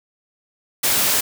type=high-pass noise; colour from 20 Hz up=white; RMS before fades=-18 dBFS; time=0.83-1.21 s; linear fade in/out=10 ms; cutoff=100 Hz; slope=12 dB/octave; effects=none